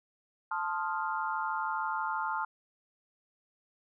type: chord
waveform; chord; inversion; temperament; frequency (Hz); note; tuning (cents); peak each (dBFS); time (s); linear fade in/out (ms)
sine; F dominant seventh; first; equal; 880 / 1046.5 / 1244.5 / 1396.9; A5 / C6 / Eb6 / F6; 0 / 0 / 0 / 0; -34 / -37 / -38 / -36; 0.51-2.45; 5
effects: none